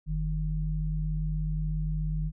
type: tone pair together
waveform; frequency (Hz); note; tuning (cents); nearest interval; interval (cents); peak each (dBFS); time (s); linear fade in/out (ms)
sine; 46.25 / 155.56; F#1 / D#3; 0 / 0; octave + major sixth; 2100; -29 / -30; 0.06-2.32; 50
effects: none